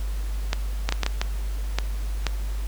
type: clicks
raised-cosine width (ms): 0.2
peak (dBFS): -6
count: 8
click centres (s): 0.531 / 0.89 / 0.924 / 1.033 / 1.064 / 1.215 / 1.786 / 2.267
effects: added 50 Hz sine -25 dBFS peak until 2.67 s + pink hiss -44 dBFS RMS until 2.67 s